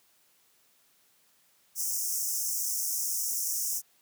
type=high-pass noise; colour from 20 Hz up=pink; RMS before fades=-31 dBFS; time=1.75-3.82 s; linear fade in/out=50 ms; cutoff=5400 Hz; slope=96 dB/octave; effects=white hiss -66 dBFS RMS until 4.01 s + high-pass 100 Hz 12 dB/octave